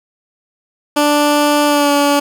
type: tone with pitch glide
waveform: 15% pulse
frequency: 293.7 to 286.7 Hz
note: D4 to D4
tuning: 0 to -42 cents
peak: -4 dBFS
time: 0.96-2.2 s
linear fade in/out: 10 ms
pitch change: -42 cents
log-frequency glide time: 1.66-1.91 s
effects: none